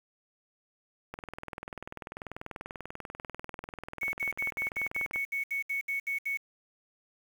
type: click train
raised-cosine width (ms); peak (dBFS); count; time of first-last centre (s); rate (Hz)
0.5; -24; 83; 1.14-5.16; 20.4
type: tone bursts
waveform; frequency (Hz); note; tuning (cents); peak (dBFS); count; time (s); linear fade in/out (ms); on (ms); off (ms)
sine; 2217; C#7; 0; -29; 13; 4.01-6.374; 10; 120; 67
effects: 8-bit